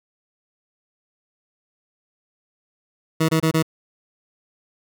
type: tone bursts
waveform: 20% pulse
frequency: 160.2 Hz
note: E3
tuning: 49 cents flat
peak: -11 dBFS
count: 4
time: 3.2-3.627 s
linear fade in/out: 10 ms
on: 88 ms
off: 25 ms
effects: none